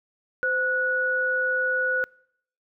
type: tone pair together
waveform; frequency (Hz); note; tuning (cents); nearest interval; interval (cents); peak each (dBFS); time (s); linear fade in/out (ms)
sine; 514 / 1467.3; C5 / F#6; -31 / -15; octave + tritone; 1816; -28 / -22; 0.43-2.04; 0
effects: noise-tail reverb RT60 0.7 s tail -26 dB re dry